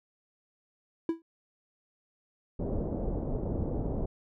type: tone with exponential decay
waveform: triangle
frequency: 329.6 Hz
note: E4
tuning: in tune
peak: -20 dBFS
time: 1.09-1.22 s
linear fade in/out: 2 ms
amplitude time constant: 27 ms
type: low-pass noise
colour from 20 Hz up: pink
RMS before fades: -32 dBFS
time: 2.59-4.06 s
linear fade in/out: 10 ms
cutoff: 610 Hz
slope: 24 dB/octave
effects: none